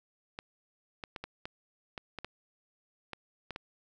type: clicks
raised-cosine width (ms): 0.3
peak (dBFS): -23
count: 11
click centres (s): 0.389 / 1.038 / 1.162 / 1.24 / 1.455 / 1.978 / 2.187 / 2.246 / 3.133 / 3.507 / 3.561
effects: none